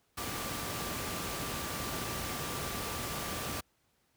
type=tone in noise; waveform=sine; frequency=1174.7 Hz; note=D6; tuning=in tune; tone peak=-45 dBFS; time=0.17-3.61 s; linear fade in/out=10 ms; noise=pink; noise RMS=-37 dBFS; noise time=0.17-3.61 s; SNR=-11 dB; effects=pink hiss -73 dBFS RMS until 4.16 s + high-pass 60 Hz 12 dB/octave